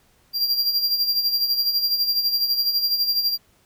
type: tone with tremolo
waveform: square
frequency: 4757 Hz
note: D8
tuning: 21 cents sharp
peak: -17 dBFS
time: 0.33-3.38 s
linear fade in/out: 50 ms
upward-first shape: sine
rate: 12 Hz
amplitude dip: 60%
effects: pink hiss -60 dBFS RMS until 3.65 s